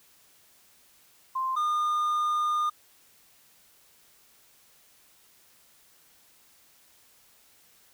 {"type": "tone pair in turn", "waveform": ["sine", "triangle"], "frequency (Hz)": [1046.5, 1215.9], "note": ["C6", "D#6"], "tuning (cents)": [0, -40], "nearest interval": "minor third", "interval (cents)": 260, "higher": "second", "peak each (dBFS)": [-26, -22], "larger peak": "second", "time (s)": [[1.35, 1.56], [1.56, 2.7]], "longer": "second", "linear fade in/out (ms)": 10, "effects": ["white hiss -60 dBFS RMS until 7.93 s"]}